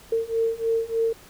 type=beating tone pair; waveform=sine; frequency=452.7 / 456 Hz; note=A4 / A#4; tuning=+49 / -38 cents; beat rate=3.3 Hz; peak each=-25 / -24 dBFS; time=0.12-1.13 s; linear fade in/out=5 ms; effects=pink hiss -49 dBFS RMS until 1.29 s